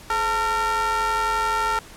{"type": "ring-modulated tone", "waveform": "square", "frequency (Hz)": 235.2, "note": "A#3", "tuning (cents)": 16, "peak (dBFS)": -18, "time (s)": [0.1, 1.79], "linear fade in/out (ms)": 2, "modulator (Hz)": 1130, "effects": ["pink hiss -44 dBFS RMS until 1.96 s", "low-pass 12000 Hz 12 dB/octave"]}